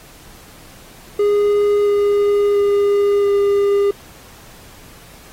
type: tone with pitch steps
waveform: triangle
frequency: 411.3 / 408.5 / 405.6 / 402.8 Hz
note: G#4 / G#4 / G#4 / G4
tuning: -17 / -29 / -41 / +47 cents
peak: -10 dBFS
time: 1.19-3.91 s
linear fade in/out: 5 ms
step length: 680 ms
effects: pink hiss -43 dBFS RMS until 5.32 s + AAC 48 kbps